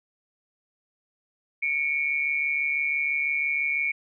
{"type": "tone pair together", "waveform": "sine", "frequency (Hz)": [2224, 2370], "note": ["C#7", "D7"], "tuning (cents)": [5, 15], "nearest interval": "minor second", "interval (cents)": 110, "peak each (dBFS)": [-25, -27], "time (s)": [1.62, 3.92], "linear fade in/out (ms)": 10, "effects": []}